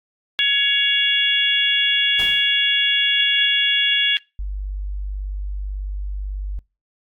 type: harmonic tone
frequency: 560 Hz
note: C#5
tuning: 18 cents sharp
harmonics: 3 / 4 / 5 / 6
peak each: -23 / -24 / -20 / -18 dBFS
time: 0.39-4.17 s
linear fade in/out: 0 ms
type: noise with exponential decay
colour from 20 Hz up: pink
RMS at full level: -32 dBFS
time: 2.19-2.64 s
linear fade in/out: 5 ms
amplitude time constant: 97 ms
type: tone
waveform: sine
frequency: 49.1 Hz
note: G1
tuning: 4 cents sharp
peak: -23 dBFS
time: 4.39-6.59 s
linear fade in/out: 0 ms
effects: noise-tail reverb RT60 0.3 s tail -26 dB re dry + AAC 64 kbps